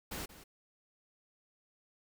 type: noise with echo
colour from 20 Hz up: pink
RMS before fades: -41 dBFS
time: 0.11-0.26 s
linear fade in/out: 10 ms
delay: 180 ms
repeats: 1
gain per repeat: -14 dB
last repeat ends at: 0.44 s
effects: none